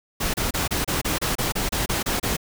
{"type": "noise bursts", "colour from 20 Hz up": "pink", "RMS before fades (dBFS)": -24, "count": 13, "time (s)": [0.2, 2.368], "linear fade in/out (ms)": 10, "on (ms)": 140, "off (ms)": 29, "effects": []}